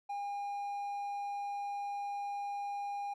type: tone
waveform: triangle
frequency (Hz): 809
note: G#5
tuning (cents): -46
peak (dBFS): -34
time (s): 0.09-3.14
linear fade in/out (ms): 10
effects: none